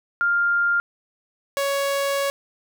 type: tone pair in turn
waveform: sine / sawtooth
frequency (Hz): 1400 / 557.4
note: F6 / C#5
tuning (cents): +4 / +9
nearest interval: octave + major third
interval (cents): 1595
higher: first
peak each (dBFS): -17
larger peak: neither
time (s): 0.21-0.8 / 1.57-2.3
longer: second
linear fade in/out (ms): 0
effects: none